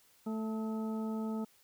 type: harmonic tone with a mistuned harmonic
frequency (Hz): 220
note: A3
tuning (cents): 0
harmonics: 1 / 2 / 3 / 4 / 6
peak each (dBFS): -34 / -43 / -49 / -48 / -51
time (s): 0.26-1.45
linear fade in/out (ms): 10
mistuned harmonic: 6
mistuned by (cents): -50
effects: white hiss -66 dBFS RMS until 1.63 s